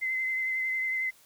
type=tone with vibrato; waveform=sine; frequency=2059 Hz; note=C7; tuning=28 cents flat; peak=-27 dBFS; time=0.01-1.11 s; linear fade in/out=20 ms; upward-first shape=sine; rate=11 Hz; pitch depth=20 cents each way; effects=white hiss -59 dBFS RMS until 1.25 s